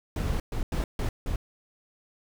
brown noise bursts at uneven times, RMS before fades -28 dBFS, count 5, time 0.16-0.4 / 0.52-0.63 / 0.72-0.84 / 0.99-1.09 / 1.26-1.36 s, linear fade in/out 2 ms, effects none

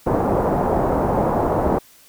white low-pass noise, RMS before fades -19 dBFS, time 0.06-1.79 s, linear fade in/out 10 ms, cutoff 850 Hz, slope 24 dB/octave, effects white hiss -50 dBFS RMS until 2.08 s

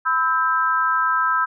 sine tone cluster, 1006 / 1303 / 1575 Hz, B5 / E6 / G6, +32 / -20 / +8 cents, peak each -23 / -19 / -22 dBFS, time 0.05-1.46 s, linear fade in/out 20 ms, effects none

